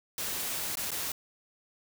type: noise with dropouts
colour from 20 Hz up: white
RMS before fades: -34 dBFS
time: 0.18-1.12 s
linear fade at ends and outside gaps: 2 ms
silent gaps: 0.755-0.771 / 0.907-0.916 s
effects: none